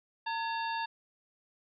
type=harmonic tone with a mistuned harmonic; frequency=910 Hz; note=A#5; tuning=42 cents flat; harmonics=1 / 2 / 3 / 4 / 5; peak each=-33 / -39 / -43 / -45 / -47 dBFS; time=0.26-0.86 s; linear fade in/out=10 ms; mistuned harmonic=2; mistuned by=-130 cents; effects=none